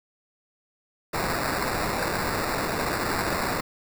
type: noise with sample-and-hold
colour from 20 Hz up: violet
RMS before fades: -27 dBFS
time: 1.13-3.61 s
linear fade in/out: 10 ms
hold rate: 3150 Hz
effects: none